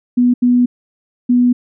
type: tone bursts at uneven times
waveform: sine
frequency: 245.5 Hz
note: B3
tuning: 10 cents flat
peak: -8 dBFS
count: 3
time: 0.17-0.34 / 0.42-0.66 / 1.29-1.53 s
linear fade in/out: 10 ms
effects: none